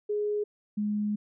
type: tone pair in turn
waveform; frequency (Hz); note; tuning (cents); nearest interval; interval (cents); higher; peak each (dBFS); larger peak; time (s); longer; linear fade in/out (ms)
sine; 416.9 / 208.9; G#4 / G#3; +7 / +10; octave; 1197; first; -26; neither; 0.09-0.44 / 0.77-1.16; second; 10
effects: none